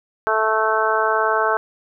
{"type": "harmonic tone", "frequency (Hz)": 219.1, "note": "A3", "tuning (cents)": -7, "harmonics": [2, 3, 4, 5, 6, 7], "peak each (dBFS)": [-23, -23, -23, -23, -23, -23], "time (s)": [0.27, 1.57], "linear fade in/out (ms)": 0, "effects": []}